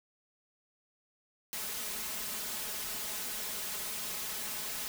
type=noise with comb filter; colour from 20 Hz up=white; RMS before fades=-38 dBFS; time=1.53-4.88 s; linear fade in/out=0 ms; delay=4.7 ms; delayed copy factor=+0.65; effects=none